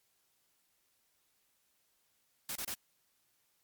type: noise bursts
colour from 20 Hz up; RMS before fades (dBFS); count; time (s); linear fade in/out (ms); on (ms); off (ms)
white; -39; 3; 2.49-2.741; 2; 65; 28
effects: white hiss -75 dBFS RMS until 3.63 s + MP3 96 kbps